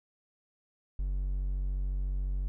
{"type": "tone", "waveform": "triangle", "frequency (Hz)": 47.05, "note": "F#1", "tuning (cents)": 30, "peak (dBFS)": -27, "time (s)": [0.99, 2.48], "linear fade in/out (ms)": 0, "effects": []}